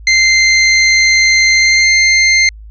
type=tone with pitch glide; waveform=sawtooth; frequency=2084 to 2100 Hz; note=C7 to C7; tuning=-7 to +6 cents; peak=-3 dBFS; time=0.07-2.49 s; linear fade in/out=2 ms; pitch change=+13 cents; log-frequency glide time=1.53-1.88 s; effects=added 53 Hz sine -30 dBFS peak until 2.7 s + resampled to 16000 Hz